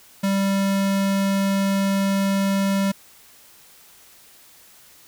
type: tone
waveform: square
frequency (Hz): 196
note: G3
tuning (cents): 0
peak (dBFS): -19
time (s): 0.23-2.92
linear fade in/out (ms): 10
effects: white hiss -50 dBFS RMS until 5.07 s